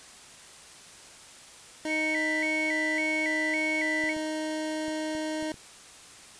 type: tone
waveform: 25% pulse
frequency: 311.1 Hz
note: D#4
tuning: in tune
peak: -26 dBFS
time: 1.85-5.52 s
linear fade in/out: 2 ms
type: tone with vibrato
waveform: sine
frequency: 2093 Hz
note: C7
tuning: in tune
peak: -27 dBFS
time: 1.87-4.15 s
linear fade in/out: 50 ms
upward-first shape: square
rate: 1.8 Hz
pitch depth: 98 cents each way
type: clicks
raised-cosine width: 3 ms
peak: -34 dBFS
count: 6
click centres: 4.039 / 4.166 / 4.882 / 5.151 / 5.426 / 5.542 s
effects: white hiss -49 dBFS RMS until 6.39 s + resampled to 22050 Hz